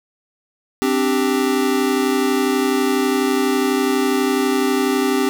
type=chord; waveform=square; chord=C suspended second; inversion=none; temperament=equal; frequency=261.6 / 293.7 / 392 Hz; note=C4 / D4 / G4; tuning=0 / 0 / 0 cents; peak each=-20 / -23 / -20 dBFS; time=0.82-5.29 s; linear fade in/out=0 ms; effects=none